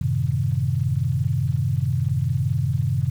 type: chord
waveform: sine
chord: F# diminished seventh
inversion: none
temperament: equal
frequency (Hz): 92.5 / 110 / 130.81 / 155.56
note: F#2 / A2 / C3 / Eb3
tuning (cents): 0 / 0 / 0 / 0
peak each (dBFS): -26 / -26 / -22 / -27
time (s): 0.01-3.1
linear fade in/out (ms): 5
effects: 8-bit